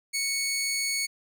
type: tone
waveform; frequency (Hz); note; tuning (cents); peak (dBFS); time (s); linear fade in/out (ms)
15% pulse; 2217; C#7; 0; -20; 0.13-1.07; 20
effects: none